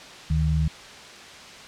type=tone pair together; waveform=sine; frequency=73.22 / 155.56 Hz; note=D2 / D#3; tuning=-5 / 0 cents; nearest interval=octave + minor second; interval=1305 cents; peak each=-22 dBFS; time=0.3-0.68 s; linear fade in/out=5 ms; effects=white hiss -42 dBFS RMS until 1.67 s + low-pass 5000 Hz 12 dB/octave